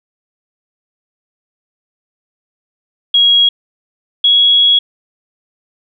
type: tone pair in turn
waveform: sine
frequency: 3300 / 3334 Hz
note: G#7 / G#7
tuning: -12 / +6 cents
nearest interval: unison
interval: 18 cents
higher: second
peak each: -6 dBFS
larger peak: neither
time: 3.14-3.49 / 4.24-4.79 s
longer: second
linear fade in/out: 5 ms
effects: none